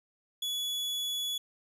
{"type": "tone", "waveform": "40% pulse", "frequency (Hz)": 3400, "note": "G#7", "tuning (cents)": 40, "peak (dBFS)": -30, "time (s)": [0.42, 1.38], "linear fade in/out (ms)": 5, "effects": []}